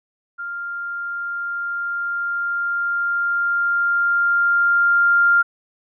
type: tone with level ramp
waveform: sine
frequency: 1396.9 Hz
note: F6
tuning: in tune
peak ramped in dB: -26 to -11 dBFS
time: 0.38-5.43 s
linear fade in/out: 20 ms
effects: none